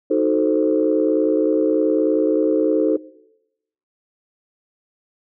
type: chord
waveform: sine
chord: D# diminished seventh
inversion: none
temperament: equal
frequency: 311.1 / 370 / 440 / 523.3 Hz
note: D#4 / F#4 / A4 / C5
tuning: 0 / 0 / 0 / 0 cents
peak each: -19 / -22 / -19 / -21 dBFS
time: 0.1-2.97 s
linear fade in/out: 10 ms
effects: noise-tail reverb RT60 0.9 s tail -20 dB re dry + tanh soft clip ceiling -5 dBFS